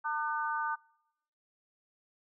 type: harmonic tone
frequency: 301.2 Hz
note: D4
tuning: 44 cents sharp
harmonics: 3 / 4 / 5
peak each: -34 / -35 / -36 dBFS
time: 0.04-0.76 s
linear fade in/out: 20 ms
effects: noise-tail reverb RT60 0.9 s tail -26 dB re dry